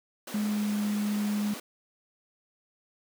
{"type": "high-pass noise", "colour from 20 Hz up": "pink", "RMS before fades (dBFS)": -41, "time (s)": [0.27, 1.6], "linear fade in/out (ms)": 5, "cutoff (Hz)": 220, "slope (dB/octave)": 96}
{"type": "tone with pitch glide", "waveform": "sine", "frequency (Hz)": [210.2, 207.9], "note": ["G#3", "G#3"], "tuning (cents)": [21, 2], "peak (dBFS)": -26, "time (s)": [0.34, 1.54], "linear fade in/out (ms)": 5, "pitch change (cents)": -19, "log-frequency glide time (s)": [0.47, 0.71]}
{"effects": []}